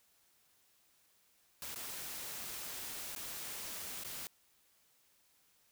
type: noise with dropouts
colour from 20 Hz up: white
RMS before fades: -44 dBFS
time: 1.62-4.27 s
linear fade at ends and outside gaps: 0 ms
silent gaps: 1.745-1.759 / 3.15-3.162 / 4.036-4.047 s
effects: white hiss -71 dBFS RMS until 5.71 s